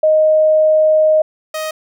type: tone pair in turn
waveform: sine / sawtooth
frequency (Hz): 622.3 / 625.9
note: D#5 / D#5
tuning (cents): 0 / +10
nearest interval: unison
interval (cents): 10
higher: second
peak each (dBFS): -8 / -16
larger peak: first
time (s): 0.03-1.22 / 1.54-1.71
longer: first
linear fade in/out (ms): 5
effects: none